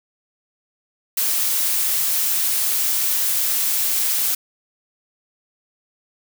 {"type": "noise", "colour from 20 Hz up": "blue", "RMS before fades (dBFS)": -20, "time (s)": [1.17, 4.35], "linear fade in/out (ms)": 5, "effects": []}